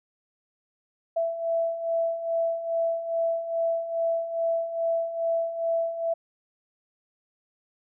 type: beating tone pair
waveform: sine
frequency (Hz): 663 / 665.4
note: E5 / E5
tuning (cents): +10 / +16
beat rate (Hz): 2.4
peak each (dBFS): -31 / -25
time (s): 1.16-6.14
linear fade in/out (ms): 10
effects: none